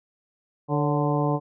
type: harmonic tone with a mistuned harmonic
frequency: 147.5 Hz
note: D3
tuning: 8 cents sharp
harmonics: 1 / 2 / 3 / 4 / 5 / 6 / 7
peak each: -24 / -27 / -29 / -30 / -31 / -32 / -32 dBFS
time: 0.68-1.4 s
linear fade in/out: 50 ms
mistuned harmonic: 4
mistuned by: -65 cents
effects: none